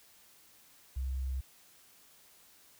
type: tone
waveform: sine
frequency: 65.41 Hz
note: C2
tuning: in tune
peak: -32 dBFS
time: 0.96-1.41 s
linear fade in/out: 10 ms
effects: white hiss -61 dBFS RMS until 2.79 s